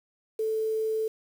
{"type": "tone with quantisation", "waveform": "sine", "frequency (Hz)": 439.4, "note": "A4", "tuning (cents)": -2, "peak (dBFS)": -25, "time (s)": [0.39, 1.08], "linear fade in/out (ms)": 5, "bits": 8, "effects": []}